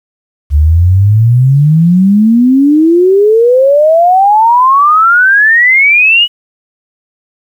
sine exponential sweep, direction up, 70.6 to 2960 Hz, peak -3 dBFS, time 0.5-6.28 s, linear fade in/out 50 ms, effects 7-bit

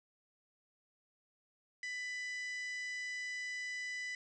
harmonic tone with a mistuned harmonic, 995 Hz, B5, 13 cents sharp, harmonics 2 / 3 / 4 / 5 / 6 / 7 / 8, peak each -39 / -55 / -57 / -53 / -57 / -60 / -61 dBFS, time 1.83-4.15 s, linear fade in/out 2 ms, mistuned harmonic 6, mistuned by -19 cents, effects none

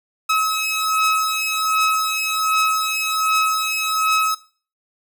sawtooth beating tone pair, 1283 / 1284.3 Hz, E6 / E6, -47 / -46 cents, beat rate 1.3 Hz, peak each -18 / -17 dBFS, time 0.29-4.35 s, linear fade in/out 10 ms, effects noise-tail reverb RT60 0.4 s tail -17 dB re dry

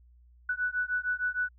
sine beating tone pair, 1480 / 1486.5 Hz, F#6 / F#6, 0 / +8 cents, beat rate 6.5 Hz, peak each -31 dBFS, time 0.49-1.49 s, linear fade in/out 5 ms, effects added 60 Hz sine -55 dBFS peak until 1.58 s

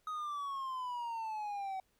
triangle exponential sweep, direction down, 1263 to 754 Hz, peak -35 dBFS, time 0.07-1.8 s, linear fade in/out 2 ms, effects pink hiss -75 dBFS RMS until 1.99 s

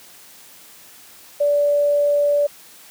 sine tone, 580 Hz, D5, 22 cents flat, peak -14 dBFS, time 1.4-2.47 s, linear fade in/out 10 ms, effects white hiss -45 dBFS RMS until 2.9 s + high-pass 100 Hz 12 dB/octave

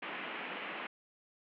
white band-pass noise, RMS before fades -42 dBFS, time 0.02-0.87 s, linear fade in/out 5 ms, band 180 to 2900 Hz, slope 48 dB/octave, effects none

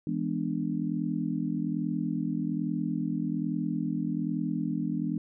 sine chord, E dominant seventh, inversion none, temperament just, 164.81 / 206 / 247.2 / 296.7 Hz, E3 / G#3 / B3 / D4, 0 / -14 / +2 / +18 cents, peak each -33 dBFS, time 0.07-5.18 s, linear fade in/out 2 ms, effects none

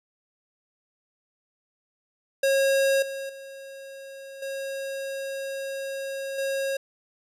square tone with level steps, 544 Hz, C#5, 33 cents flat, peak -20 / -32 / -40 / -31 / -26 dBFS, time 2.43-6.77 s, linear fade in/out 5 ms, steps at 3.02 / 3.29 / 4.42 / 6.38 s, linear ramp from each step 5 ms, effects resampled to 32000 Hz

